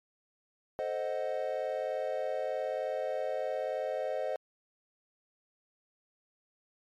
triangle chord, A diminished seventh, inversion none, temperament equal, 440 / 523.3 / 622.3 / 740 Hz, A4 / C5 / Eb5 / Gb5, 0 / 0 / 0 / 0 cents, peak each -39 / -33 / -33 / -38 dBFS, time 0.79-4.36 s, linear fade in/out 0 ms, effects MP3 64 kbps

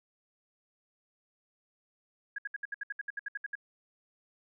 sine tone bursts, 1646 Hz, G#6, 16 cents flat, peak -33 dBFS, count 14, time 2.36-3.554 s, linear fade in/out 5 ms, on 24 ms, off 66 ms, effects none

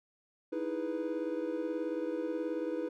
triangle chord, E major seventh, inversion third, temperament equal, 311.1 / 329.6 / 415.3 / 493.9 Hz, D#4 / E4 / G#4 / B4, 0 / 0 / 0 / 0 cents, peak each -36 / -36 / -40 / -35 dBFS, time 0.52-2.89 s, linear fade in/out 10 ms, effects none

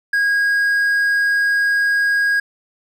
triangle tone, 1639 Hz, G#6, 23 cents flat, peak -12 dBFS, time 0.13-2.4 s, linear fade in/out 5 ms, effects none

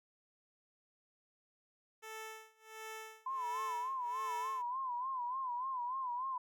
10% pulse tone with tremolo, 440 Hz, A4, in tune, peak -36 dBFS, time 2.02-4.63 s, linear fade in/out 20 ms, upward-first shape sine, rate 1.4 Hz, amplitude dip 95%
sine tone with vibrato, 1014 Hz, B5, 45 cents sharp, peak -36 dBFS, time 3.26-6.38 s, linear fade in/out 5 ms, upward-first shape sine, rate 3.4 Hz, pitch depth 100 cents each way
effects none

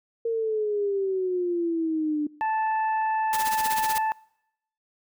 sine exponential sweep, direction down, 462.7 to 295 Hz, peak -23 dBFS, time 0.25-2.27 s, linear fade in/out 5 ms
harmonic tone, 877 Hz, A5, 6 cents flat, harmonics 1 / 2 / 3, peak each -23 / -34 / -43 dBFS, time 2.41-4.12 s, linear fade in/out 0 ms
white noise with tremolo, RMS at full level -29 dBFS, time 3.33-3.98 s, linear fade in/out 0 ms, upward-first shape sine, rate 16 Hz, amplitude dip 80%
effects noise-tail reverb RT60 0.8 s tail -24 dB re dry

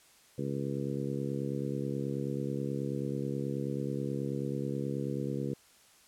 harmonic tone, 69.3 Hz, C#2, in tune, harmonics 2 / 3 / 4 / 5 / 6 / 7, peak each -36 / -38 / -39 / -40 / -41 / -41 dBFS, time 0.38-5.54 s, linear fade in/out 5 ms, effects white hiss -61 dBFS RMS until 6.07 s + low-pass 11000 Hz 12 dB/octave

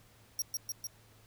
sawtooth tone with echo, 5640 Hz, F8, 16 cents sharp, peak -28 dBFS, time 0.39-0.42 s, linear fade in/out 2 ms, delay 150 ms, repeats 3, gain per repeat -2 dB, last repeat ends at 0.87 s, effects added 109 Hz sine -63 dBFS peak until 1.26 s + pink hiss -63 dBFS RMS until 1.26 s

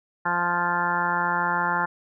harmonic tone, 174.61 Hz, F3, in tune, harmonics 1 / 2 / 3 / 4 / 5 / 6 / 7 / 8 / 9 / 10, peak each -34 / -37 / -38 / -36 / -26 / -28 / -38 / -27 / -34 / -31 dBFS, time 0.25-1.86 s, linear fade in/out 10 ms, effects none

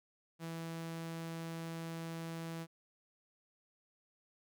sawtooth tone, 164.81 Hz, E3, in tune, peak -37 dBFS, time 0.39-2.67 s, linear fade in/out 50 ms, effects none

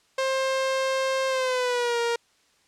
sawtooth tone with pitch glide, 530 to 469.5 Hz, C5 to A#4, +22 to +12 cents, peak -19 dBFS, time 0.18-2.16 s, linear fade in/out 5 ms, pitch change -210 cents, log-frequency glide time 1.28-1.99 s, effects white hiss -63 dBFS RMS until 2.67 s + low-pass 7000 Hz 12 dB/octave

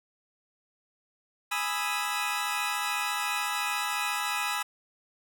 20% pulse chord, E major seventh, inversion first, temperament equal, 830.6 / 987.8 / 1244.5 / 1318.5 Hz, G#5 / B5 / D#6 / E6, 0 / 0 / 0 / 0 cents, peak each -29 dBFS, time 1.51-4.63 s, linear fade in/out 10 ms, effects none

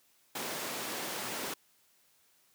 pink high-pass noise, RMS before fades -38 dBFS, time 0.35-1.54 s, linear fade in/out 5 ms, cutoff 270 Hz, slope 12 dB/octave, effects white hiss -68 dBFS RMS until 2.54 s + high-pass 80 Hz 12 dB/octave

